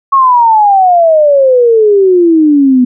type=exponential sweep; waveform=sine; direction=down; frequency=1108.7 to 245.2 Hz; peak=-3 dBFS; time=0.12-2.85 s; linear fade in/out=10 ms; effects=none